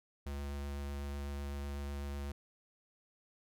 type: tone with vibrato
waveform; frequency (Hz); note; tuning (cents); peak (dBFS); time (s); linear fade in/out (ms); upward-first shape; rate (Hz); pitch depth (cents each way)
square; 70.8; C#2; +37; -39; 0.26-2.32; 5; triangle; 8; 13
effects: none